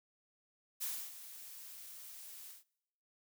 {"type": "noise with ADSR envelope", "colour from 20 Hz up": "blue", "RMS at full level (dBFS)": -38, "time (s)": [0.8, 2.64], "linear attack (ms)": 26, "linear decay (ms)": 280, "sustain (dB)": -13, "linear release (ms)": 140, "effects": ["noise-tail reverb RT60 0.9 s tail -25 dB re dry"]}